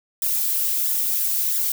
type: noise with flanger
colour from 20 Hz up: violet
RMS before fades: -22 dBFS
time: 0.22-1.72 s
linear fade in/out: 2 ms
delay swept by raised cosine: 0.54 to 6.14 ms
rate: 1.5 Hz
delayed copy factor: +0.65
effects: none